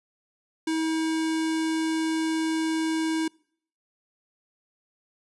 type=tone with notch filter; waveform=square; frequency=320.2 Hz; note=D#4; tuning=50 cents sharp; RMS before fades=-26 dBFS; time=0.67-3.28 s; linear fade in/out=5 ms; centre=720 Hz; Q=1.7; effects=noise-tail reverb RT60 0.6 s tail -26 dB re dry + resampled to 24000 Hz